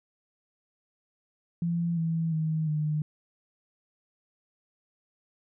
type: tone with pitch steps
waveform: sine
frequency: 170 / 163.83 / 157.88 / 152.15 Hz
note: F3 / E3 / D#3 / D#3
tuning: -46 / -10 / +26 / -38 cents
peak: -25 dBFS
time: 1.62-3.02 s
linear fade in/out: 2 ms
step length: 350 ms
effects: none